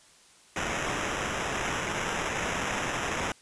white noise with sample-and-hold, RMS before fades -31 dBFS, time 0.56-3.32 s, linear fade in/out 2 ms, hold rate 4410 Hz, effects white hiss -57 dBFS RMS until 3.41 s + resampled to 22050 Hz

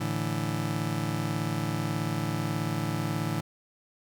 30% pulse chord, A suspended fourth, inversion none, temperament just, 110 / 146.67 / 165 Hz, A2 / D3 / E3, 0 / -2 / +2 cents, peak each -30 dBFS, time 0-3.41 s, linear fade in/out 10 ms, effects none

